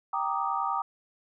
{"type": "chord", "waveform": "sine", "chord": "Eb major seventh", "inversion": "first", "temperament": "equal", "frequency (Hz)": [784, 932.3, 1174.7, 1244.5], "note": ["G5", "Bb5", "D6", "Eb6"], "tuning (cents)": [0, 0, 0, 0], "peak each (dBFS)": -32, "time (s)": [0.13, 0.82], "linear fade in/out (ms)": 5, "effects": []}